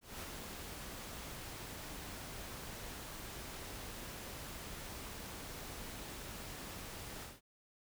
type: noise with ADSR envelope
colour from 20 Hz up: pink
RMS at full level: -44 dBFS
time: 0.01-7.41 s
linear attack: 210 ms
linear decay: 32 ms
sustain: -3 dB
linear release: 180 ms
effects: none